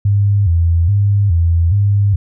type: tone with vibrato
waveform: sine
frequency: 92.3 Hz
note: F#2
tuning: 4 cents flat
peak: -9 dBFS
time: 0.05-2.16 s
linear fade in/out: 5 ms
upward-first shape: square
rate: 1.2 Hz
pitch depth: 160 cents each way
effects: none